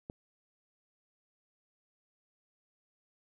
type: click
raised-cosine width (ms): 2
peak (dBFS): -27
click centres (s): 0.099
effects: none